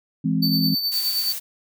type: chord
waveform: sine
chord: E augmented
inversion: none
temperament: equal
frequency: 164.81 / 207.7 / 261.6 Hz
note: E3 / G#3 / B#3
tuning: 0 / 0 / 0 cents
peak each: -22 / -24 / -23 dBFS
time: 0.24-0.75 s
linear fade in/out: 10 ms
type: tone with tremolo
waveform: square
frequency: 4547 Hz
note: C#8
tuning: 43 cents sharp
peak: -20 dBFS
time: 0.42-1.33 s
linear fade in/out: 10 ms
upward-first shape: sine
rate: 9.5 Hz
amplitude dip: 50%
type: noise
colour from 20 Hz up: blue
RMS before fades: -30 dBFS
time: 0.91-1.4 s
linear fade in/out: 20 ms
effects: none